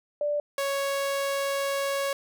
sine / sawtooth tone pair in turn, 587.3 / 554.7 Hz, D5 / C#5, 0 / +1 cents, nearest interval minor second, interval 99 cents, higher first, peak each -24 / -22 dBFS, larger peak second, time 0.21-0.4 / 0.58-2.13 s, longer second, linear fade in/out 2 ms, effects none

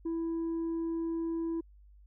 sine tone, 330.6 Hz, E4, 5 cents sharp, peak -28 dBFS, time 0.05-1.61 s, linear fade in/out 10 ms, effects tanh soft clip ceiling -30 dBFS + added 50 Hz sine -54 dBFS peak until 2.06 s

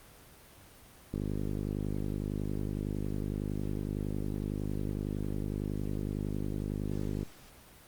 click train, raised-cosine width 3 ms, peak -21 dBFS, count 311, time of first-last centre 1.14-7.23 s, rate 50.9 Hz, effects pink hiss -55 dBFS RMS until 7.87 s + Opus 32 kbps

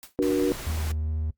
white noise with exponential decay, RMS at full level -39 dBFS, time 0.03-0.16 s, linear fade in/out 0 ms, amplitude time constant 27 ms
sine chord, D augmented, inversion none, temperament equal with one note detuned, 293.7 / 370 / 476.2 Hz, D4 / F#4 / A#4, 0 / 0 / +37 cents, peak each -23 / -24 / -26 dBFS, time 0.19-0.52 s, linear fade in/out 0 ms
pink noise, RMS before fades -37 dBFS, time 0.22-0.92 s, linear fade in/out 5 ms
triangle tone with vibrato, 77.78 Hz, D#2, in tune, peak -24 dBFS, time 0.66-1.31 s, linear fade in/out 10 ms, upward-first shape sine, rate 2.5 Hz, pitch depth 10 cents each way
effects noise-tail reverb RT60 0.1 s tail -17 dB re dry + Opus 48 kbps

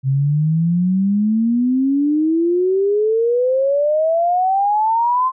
sine exponential sweep, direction up, 131.2 to 1052 Hz, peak -13 dBFS, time 0.03-5.32 s, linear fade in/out 50 ms, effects none

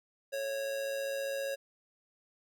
square tone with amplitude modulation, 550 Hz, C#5, 14 cents flat, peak -32 dBFS, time 0.32-1.56 s, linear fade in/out 20 ms, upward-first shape sine, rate 115 Hz, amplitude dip 45%, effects none

